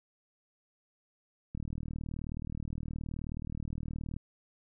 click train, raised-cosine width 5 ms, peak -26 dBFS, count 103, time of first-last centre 1.55-4.165 s, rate 39 Hz, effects none

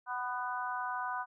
harmonic tone with a mistuned harmonic, 248.8 Hz, B3, 13 cents sharp, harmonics 3 / 4 / 5 / 6, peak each -40 / -37 / -41 / -40 dBFS, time 0.06-1.26 s, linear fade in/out 50 ms, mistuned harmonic 5, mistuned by -22 cents, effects none

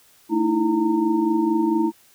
sine tone cluster, 223.3 / 303.2 / 327.6 / 917 Hz, A3 / D#4 / E4 / A#5, +26 / -45 / -11 / -29 cents, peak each -25 / -25 / -19 / -27 dBFS, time 0.29-1.92 s, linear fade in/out 50 ms, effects white hiss -55 dBFS RMS until 2.14 s

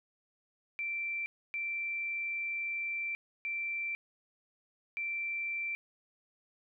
sine tone bursts at uneven times, 2346 Hz, D7, 2 cents flat, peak -33 dBFS, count 4, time 0.79-1.26 / 1.54-3.15 / 3.45-3.95 / 4.97-5.75 s, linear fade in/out 0 ms, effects none

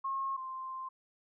sine tone pair in turn, 1080 / 1047.4 Hz, C#6 / C6, -45 / +1 cents, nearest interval minor second, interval 54 cents, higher first, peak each -32 / -38 dBFS, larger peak first, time 0.04-0.37 / 0.37-0.89 s, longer second, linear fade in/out 10 ms, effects none

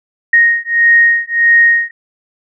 sine beating tone pair, 1864.7 / 1866.3 Hz, A#6 / A#6, 0 / +2 cents, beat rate 1.6 Hz, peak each -10 dBFS, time 0.33-1.91 s, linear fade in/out 5 ms, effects none

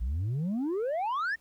sine exponential sweep, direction up, 53.8 to 1864.7 Hz, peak -25 dBFS, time 0-1.36 s, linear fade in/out 20 ms, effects tanh soft clip ceiling -27 dBFS + pink hiss -67 dBFS RMS until 1.4 s

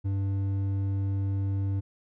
sine tone with hard clipping, 98 Hz, G2, in tune, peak -27 dBFS, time 0.04-1.81 s, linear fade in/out 20 ms, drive 6 dB, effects none

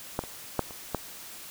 clicks, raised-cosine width 1 ms, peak -13 / -25 / -10 / -29 / -13 dBFS, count 5, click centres 0.191 / 0.238 / 0.593 / 0.708 / 0.947 s, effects white hiss -44 dBFS RMS until 1.5 s

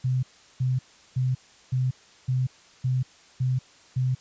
sine tone bursts, 128.3 Hz, C3, 34 cents flat, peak -21 dBFS, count 8, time 0.04-4.15 s, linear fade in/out 10 ms, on 190 ms, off 370 ms, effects white hiss -54 dBFS RMS until 4.2 s + resampled to 16000 Hz

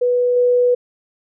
sine tone with level steps, 491.6 Hz, B4, 8 cents flat, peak -13 / -11 dBFS, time 0.01-0.75 s, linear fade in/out 10 ms, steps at 0.36 s, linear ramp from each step 5 ms, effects none

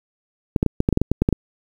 clicks, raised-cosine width 3 ms, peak -3 dBFS, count 12, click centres 0.562 / 0.629 / 0.663 / 0.804 / 0.889 / 0.927 / 0.974 / 1.016 / 1.116 / 1.22 / 1.289 / 1.327 s, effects 7-bit

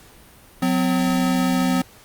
square tone pair together, 182.2 / 256.3 Hz, F#3 / C4, -26 / -36 cents, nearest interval tritone, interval 590 cents, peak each -22 / -20 dBFS, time 0.62-1.82 s, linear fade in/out 5 ms, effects pink hiss -48 dBFS RMS until 2.04 s + Opus 48 kbps

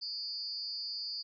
sine tone with amplitude modulation, 4699 Hz, D8, in tune, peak -32 dBFS, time 0.01-1.23 s, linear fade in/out 20 ms, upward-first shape sine, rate 282 Hz, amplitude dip 100%, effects none

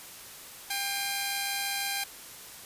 10% pulse tone cluster, 796 / 2116 / 2454 / 4064 Hz, G5 / C7 / D#7 / B7, +26 / +19 / -25 / +49 cents, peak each -24 / -29 / -29 / -31 dBFS, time 0.7-2.04 s, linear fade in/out 5 ms, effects white hiss -46 dBFS RMS until 2.65 s + resampled to 32000 Hz

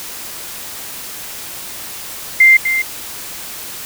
sine tone with echo, 2093 Hz, C7, in tune, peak -4 dBFS, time 2.4-2.57 s, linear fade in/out 5 ms, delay 250 ms, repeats 1, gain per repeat -9 dB, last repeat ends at 2.82 s, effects white hiss -29 dBFS RMS until 3.85 s

